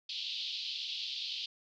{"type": "band-pass noise", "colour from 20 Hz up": "white", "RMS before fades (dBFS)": -39, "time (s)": [0.09, 1.46], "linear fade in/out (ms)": 5, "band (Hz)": [2900, 4500], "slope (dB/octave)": 48, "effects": []}